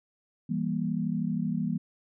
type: chord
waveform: sine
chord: E diminished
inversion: none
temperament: just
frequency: 164.81 / 197.78 / 237.3 Hz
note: E3 / G3 / Bb3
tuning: 0 / +16 / +31 cents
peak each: -31 dBFS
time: 0.49-1.78 s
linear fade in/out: 10 ms
effects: none